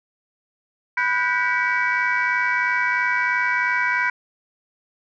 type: tone cluster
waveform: sine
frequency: 989 / 1469 / 1572 / 1953 / 2278 Hz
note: B5 / F#6 / G6 / B6 / C#7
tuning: +2 / -13 / +4 / -20 / +47 cents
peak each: -24 dBFS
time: 0.97-4.1 s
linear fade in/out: 5 ms
effects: tanh soft clip ceiling -11 dBFS